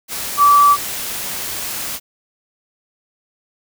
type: tone in noise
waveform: sine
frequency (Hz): 1156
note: D6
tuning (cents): -28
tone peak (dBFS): -7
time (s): 0.37-0.77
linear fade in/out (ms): 50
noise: white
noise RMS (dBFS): -25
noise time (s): 0.08-2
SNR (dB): +15
effects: none